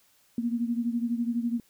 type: beating tone pair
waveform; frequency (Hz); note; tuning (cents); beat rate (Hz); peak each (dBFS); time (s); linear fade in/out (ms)
sine; 233.1 / 245.1; A#3 / B3; 0 / -13; 12; -27 / -31; 0.38-1.6; 2
effects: white hiss -64 dBFS RMS until 1.69 s